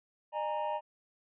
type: chord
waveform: triangle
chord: D# suspended fourth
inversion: none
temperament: equal with one note detuned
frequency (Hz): 606.3 / 830.6 / 932.3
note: D#5 / G#5 / A#5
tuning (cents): -45 / 0 / 0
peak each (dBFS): -34 / -36 / -33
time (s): 0.32-0.81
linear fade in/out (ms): 50
effects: resampled to 8000 Hz